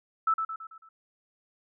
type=tone with echo; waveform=sine; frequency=1314 Hz; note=E6; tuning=6 cents flat; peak=-21 dBFS; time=0.27-0.34 s; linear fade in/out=5 ms; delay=110 ms; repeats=5; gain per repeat=-6 dB; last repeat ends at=0.89 s; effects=none